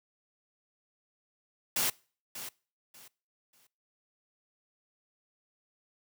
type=noise with echo; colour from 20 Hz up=white; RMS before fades=-29 dBFS; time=1.76-1.9 s; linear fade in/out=5 ms; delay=590 ms; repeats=3; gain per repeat=-12 dB; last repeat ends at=3.67 s; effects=noise-tail reverb RT60 0.4 s tail -24 dB re dry + high-pass 100 Hz 12 dB/octave